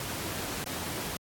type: noise with dropouts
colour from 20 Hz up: pink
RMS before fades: -35 dBFS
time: 0-1.17 s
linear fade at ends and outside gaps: 2 ms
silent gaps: 0.642-0.66 s
effects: high-pass 80 Hz 12 dB/octave + AAC 64 kbps